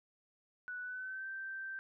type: tone with pitch glide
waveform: sine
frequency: 1480 to 1561.7 Hz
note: F#6 to G6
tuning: 0 to -7 cents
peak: -40 dBFS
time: 0.68-1.79 s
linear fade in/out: 0 ms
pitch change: +93 cents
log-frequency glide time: 0.81-1.28 s
effects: none